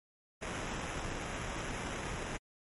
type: noise with sample-and-hold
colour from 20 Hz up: pink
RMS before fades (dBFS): -39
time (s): 0.41-2.38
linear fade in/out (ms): 20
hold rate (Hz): 4410
effects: MP3 48 kbps